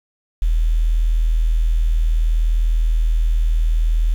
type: tone with quantisation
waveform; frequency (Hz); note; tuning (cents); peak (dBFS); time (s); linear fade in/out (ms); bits
sine; 40.32; E1; -38; -13; 0.42-4.14; 0; 7
effects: none